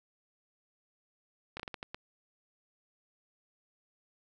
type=slowing click train; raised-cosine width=0.3 ms; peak=-23 dBFS; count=7; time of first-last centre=1.57-1.945 s; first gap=26 ms; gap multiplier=1.35; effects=none